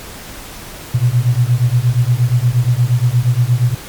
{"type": "beating tone pair", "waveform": "sine", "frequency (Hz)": [118.1, 126.6], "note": ["A#2", "B2"], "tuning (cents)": [23, 43], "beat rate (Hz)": 8.5, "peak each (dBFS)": [-13, -13], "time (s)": [0.94, 3.75], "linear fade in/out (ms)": 10, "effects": ["pink hiss -32 dBFS RMS until 3.88 s", "MP3 96 kbps"]}